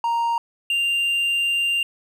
triangle tone pair in turn, 932.3 / 2787 Hz, A#5 / F7, 0 / -4 cents, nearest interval octave + perfect fifth, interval 1896 cents, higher second, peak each -17 dBFS, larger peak neither, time 0.04-0.38 / 0.7-1.83 s, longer second, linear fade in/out 2 ms, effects none

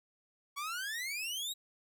sawtooth exponential sweep, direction up, 1108.7 to 3891 Hz, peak -33 dBFS, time 0.56-1.54 s, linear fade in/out 20 ms, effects none

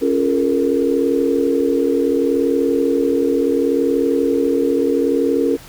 sine chord, Bb minor seventh, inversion first, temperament equal with one note detuned, 277.2 / 349.2 / 425.5 / 466.2 Hz, Db4 / F4 / Ab4 / Bb4, 0 / 0 / +42 / 0 cents, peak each -18 / -21 / -21 / -18 dBFS, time 0.01-5.57 s, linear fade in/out 20 ms, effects pink hiss -40 dBFS RMS until 5.68 s

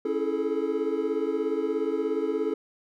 triangle chord, A major seventh, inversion first, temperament equal with one note detuned, 277.2 / 329.6 / 423.1 / 440 Hz, C#4 / E4 / G#4 / A4, 0 / 0 / +32 / 0 cents, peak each -31 / -29 / -27 / -28 dBFS, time 0.05-2.54 s, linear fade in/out 5 ms, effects none

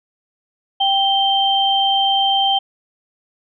sine tone pair together, 784 / 3136 Hz, G5 / G7, 0 / 0 cents, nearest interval 2 octaves, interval 2400 cents, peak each -16 dBFS, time 0.8-2.59 s, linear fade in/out 10 ms, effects none

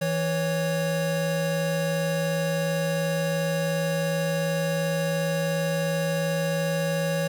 square tone pair together, 163.87 / 554.4 Hz, E3 / C#5, -10 / 0 cents, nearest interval octave + major sixth, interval 2110 cents, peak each -27 dBFS, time 0.01-7.28 s, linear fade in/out 10 ms, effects none

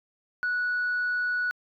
sine tone, 1471 Hz, F#6, 11 cents flat, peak -23 dBFS, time 0.43-1.51 s, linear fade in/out 0 ms, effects tanh soft clip ceiling -22 dBFS

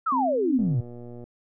sine exponential sweep, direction down, 1380 to 110 Hz, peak -21 dBFS, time 0.06-0.81 s, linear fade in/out 10 ms
sine tone with tremolo, 262.3 Hz, C4, 4 cents sharp, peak -25 dBFS, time 0.12-0.75 s, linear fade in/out 5 ms, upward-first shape sine, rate 2.9 Hz, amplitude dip 60%
click train, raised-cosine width 2 ms, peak -29 dBFS, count 79, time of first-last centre 0.59-1.24 s, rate 120 Hz
effects none

